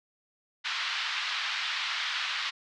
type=band-pass noise; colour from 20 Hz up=white; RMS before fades=-32 dBFS; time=0.64-2.51 s; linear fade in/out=20 ms; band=1100 to 4100 Hz; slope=24 dB/octave; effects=low-pass 7000 Hz 12 dB/octave